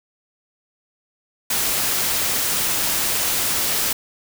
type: noise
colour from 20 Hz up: white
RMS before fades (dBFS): -21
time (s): 1.5-3.93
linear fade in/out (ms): 5
effects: none